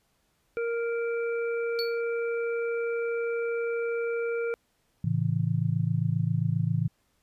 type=harmonic tone; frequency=466.2 Hz; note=A#4; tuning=in tune; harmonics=1 / 3 / 5; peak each=-27 / -37 / -41 dBFS; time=0.57-4.54 s; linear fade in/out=0 ms
type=tone with exponential decay; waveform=triangle; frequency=4435 Hz; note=C#8; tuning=in tune; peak=-26 dBFS; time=1.79-2.01 s; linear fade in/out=0 ms; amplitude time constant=46 ms
type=chord; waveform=sine; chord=A major; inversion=none; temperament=just; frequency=110 / 137.5 / 165 Hz; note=A2 / C#3 / E3; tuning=0 / -14 / +2 cents; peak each=-28 dBFS; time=5.04-6.88 s; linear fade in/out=5 ms
effects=pink hiss -71 dBFS RMS until 7.22 s + resampled to 32000 Hz